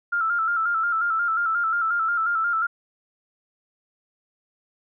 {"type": "tone with vibrato", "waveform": "sine", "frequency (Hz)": 1361, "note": "F6", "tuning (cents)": -45, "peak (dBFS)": -20, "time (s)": [0.12, 2.67], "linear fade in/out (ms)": 10, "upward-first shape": "square", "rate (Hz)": 5.6, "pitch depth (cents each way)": 54, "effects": []}